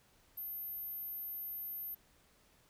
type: tone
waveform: sine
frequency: 13130 Hz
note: G#9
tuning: 21 cents flat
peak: -40 dBFS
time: 0.37-1.95 s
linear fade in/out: 10 ms
effects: pink hiss -68 dBFS RMS until 2.69 s